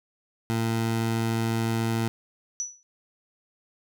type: tone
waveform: 20% pulse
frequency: 113.7 Hz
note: A#2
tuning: 43 cents flat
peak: -19 dBFS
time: 0.5-2.08 s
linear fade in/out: 0 ms
type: tone with exponential decay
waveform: sine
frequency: 5920 Hz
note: F#8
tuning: in tune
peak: -24 dBFS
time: 2.6-2.83 s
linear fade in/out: 0 ms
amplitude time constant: 50 ms
effects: none